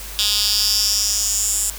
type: tone with high-pass filter sweep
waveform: 10% pulse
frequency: 207.7 Hz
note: G#3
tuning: in tune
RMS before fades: -19 dBFS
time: 0.19-1.7 s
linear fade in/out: 0 ms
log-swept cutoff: 3900 to 7900 Hz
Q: 4
effects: added 50 Hz sine -34 dBFS peak until 1.78 s + white hiss -34 dBFS RMS until 1.78 s